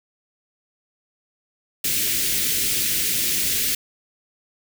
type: band-stop noise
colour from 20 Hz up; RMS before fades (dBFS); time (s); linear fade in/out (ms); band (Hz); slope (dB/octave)
white; -22; 1.84-3.75; 5; 420 to 1900; 24
effects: none